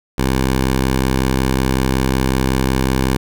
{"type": "tone", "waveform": "10% pulse", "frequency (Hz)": 65.41, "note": "C2", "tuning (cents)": 0, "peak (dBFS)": -6, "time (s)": [0.18, 3.17], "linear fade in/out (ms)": 5, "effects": []}